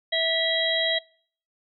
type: harmonic tone with a mistuned harmonic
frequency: 653 Hz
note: E5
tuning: 17 cents flat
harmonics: 1 / 3 / 5 / 6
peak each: -27 / -27 / -27 / -27 dBFS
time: 0.12-0.99 s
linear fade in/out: 10 ms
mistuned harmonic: 6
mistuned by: -22 cents
effects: noise-tail reverb RT60 0.5 s tail -23 dB re dry